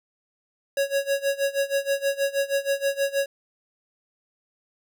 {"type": "tone with tremolo", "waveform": "square", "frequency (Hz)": 554.4, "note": "C#5", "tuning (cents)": 0, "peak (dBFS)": -20, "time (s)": [0.77, 3.26], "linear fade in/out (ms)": 2, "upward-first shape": "sine", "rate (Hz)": 6.3, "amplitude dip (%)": 90, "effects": []}